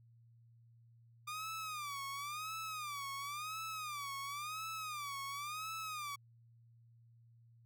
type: tone with vibrato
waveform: sawtooth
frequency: 1200 Hz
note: D6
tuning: 37 cents sharp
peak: -37 dBFS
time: 1.27-6.16 s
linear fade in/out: 10 ms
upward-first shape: sine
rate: 0.95 Hz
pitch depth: 150 cents each way
effects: added 116 Hz sine -61 dBFS peak until 7.65 s + MP3 96 kbps